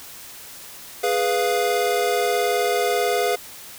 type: chord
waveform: square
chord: F diminished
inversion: first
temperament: equal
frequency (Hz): 415.3 / 493.9 / 698.5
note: Ab4 / Cb5 / F5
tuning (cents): 0 / 0 / 0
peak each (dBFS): -24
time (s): 1.03-3.36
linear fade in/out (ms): 10
effects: white hiss -40 dBFS RMS until 3.78 s